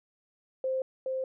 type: tone with echo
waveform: sine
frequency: 523.3 Hz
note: C5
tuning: in tune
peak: -27 dBFS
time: 0.64-0.82 s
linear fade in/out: 2 ms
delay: 420 ms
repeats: 1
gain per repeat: -2 dB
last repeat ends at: 1.24 s
effects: none